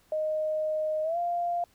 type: tone with pitch glide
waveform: sine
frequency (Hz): 620 to 695.9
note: D#5 to F5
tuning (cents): -6 to -6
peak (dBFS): -26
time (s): 0.12-1.64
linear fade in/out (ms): 2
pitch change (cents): +200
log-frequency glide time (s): 1.03-1.18
effects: pink hiss -64 dBFS RMS until 1.74 s